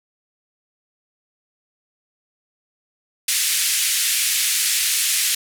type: band-pass noise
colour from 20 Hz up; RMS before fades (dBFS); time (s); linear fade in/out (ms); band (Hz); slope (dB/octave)
white; -20; 3.28-5.35; 5; 1900 to 12000; 24
effects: none